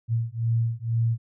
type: beating tone pair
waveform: sine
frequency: 114.2 / 116.3 Hz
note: A#2 / A#2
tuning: -35 / -4 cents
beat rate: 2.1 Hz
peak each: -25 dBFS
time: 0.08-1.18 s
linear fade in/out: 50 ms
effects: none